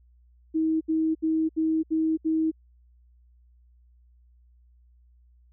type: tone bursts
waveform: sine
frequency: 318.6 Hz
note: D#4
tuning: 41 cents sharp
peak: -21 dBFS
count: 6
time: 0.54-2.515 s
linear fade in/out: 20 ms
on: 270 ms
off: 71 ms
effects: added 60 Hz sine -55 dBFS peak until 5.52 s